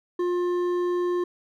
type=tone with hard clipping; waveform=triangle; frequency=354.4 Hz; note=F4; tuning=25 cents sharp; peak=-24 dBFS; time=0.19-1.24 s; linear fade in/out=5 ms; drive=11 dB; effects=none